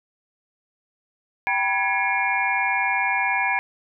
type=tone cluster; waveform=sine; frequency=781 / 971 / 1673 / 2178 / 2379 Hz; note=G5 / B5 / G#6 / C#7 / D7; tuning=-7 / -30 / +12 / -31 / +22 cents; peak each=-26 dBFS; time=1.47-3.59 s; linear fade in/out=0 ms; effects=none